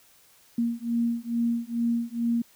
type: beating tone pair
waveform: sine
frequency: 233.1 / 235.4 Hz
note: A#3 / A#3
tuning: 0 / +17 cents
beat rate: 2.3 Hz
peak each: -27 dBFS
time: 0.58-2.42 s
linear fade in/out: 5 ms
effects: white hiss -58 dBFS RMS until 2.55 s

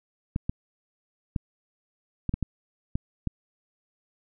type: clicks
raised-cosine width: 5 ms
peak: -14 dBFS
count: 8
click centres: 0.361 / 0.495 / 1.362 / 2.293 / 2.34 / 2.427 / 2.955 / 3.273 s
effects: none

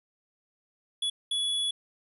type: tone bursts at uneven times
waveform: square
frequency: 3396 Hz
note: G#7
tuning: 38 cents sharp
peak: -27 dBFS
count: 2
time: 1.02-1.1 / 1.31-1.71 s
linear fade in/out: 5 ms
effects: resampled to 32000 Hz

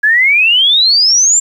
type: exponential sweep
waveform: sine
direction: up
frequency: 1661.2 to 7459 Hz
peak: -6 dBFS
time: 0.03-1.4 s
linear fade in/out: 10 ms
effects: 7-bit

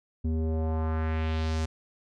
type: tone with low-pass filter sweep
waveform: square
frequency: 79.6 Hz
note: D#2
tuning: 40 cents sharp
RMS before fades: -28 dBFS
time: 0.24-1.66 s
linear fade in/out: 10 ms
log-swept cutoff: 260 to 7300 Hz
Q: 1.6
effects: none

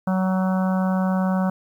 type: harmonic tone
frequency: 187.3 Hz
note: F#3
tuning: 21 cents sharp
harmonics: 1 / 3 / 4 / 5 / 6 / 7 / 8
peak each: -19 / -29 / -31 / -33 / -35 / -36 / -37 dBFS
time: 0.07-1.5 s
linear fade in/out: 5 ms
effects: 9-bit

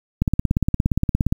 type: click train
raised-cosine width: 5 ms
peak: -5 dBFS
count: 20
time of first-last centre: 0.22-1.325 s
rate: 17.2 Hz
effects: 7-bit

